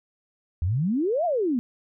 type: exponential two-way sweep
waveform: sine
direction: up then down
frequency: 77.78 to 728 to 227.4 Hz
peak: -21 dBFS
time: 0.62-1.59 s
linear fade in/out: 0 ms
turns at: 1.25 s
effects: none